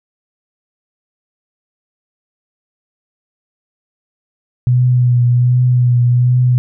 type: tone with vibrato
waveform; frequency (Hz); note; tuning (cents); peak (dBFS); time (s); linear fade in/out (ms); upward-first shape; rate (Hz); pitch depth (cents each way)
sine; 123.47; B2; 0; -8; 4.67-6.58; 0; triangle; 1.3; 31
effects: none